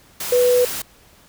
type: tone in noise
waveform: sine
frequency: 493.9 Hz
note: B4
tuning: in tune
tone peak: -12 dBFS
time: 0.32-0.65 s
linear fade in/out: 5 ms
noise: white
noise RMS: -27 dBFS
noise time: 0.2-0.82 s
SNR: +12 dB
effects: pink hiss -51 dBFS RMS until 1.28 s